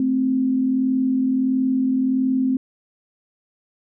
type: tone pair together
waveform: sine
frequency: 220 / 261.5 Hz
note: A3 / C4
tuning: 0 / -1 cents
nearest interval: minor third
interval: 299 cents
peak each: -26 / -17 dBFS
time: 0-2.57 s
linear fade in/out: 2 ms
effects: none